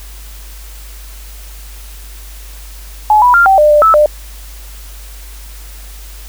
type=tone with pitch steps; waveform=sine; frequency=850 / 984 / 1391 / 773 / 600 / 595 / 1309 / 599 Hz; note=G#5 / B5 / F6 / G5 / D5 / D5 / E6 / D5; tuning=+40 / -7 / -7 / -24 / +37 / +22 / -13 / +34 cents; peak=-4 dBFS; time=3.1-4.06 s; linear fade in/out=2 ms; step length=120 ms; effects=added 50 Hz sine -29 dBFS peak until 6.28 s + white hiss -37 dBFS RMS until 6.28 s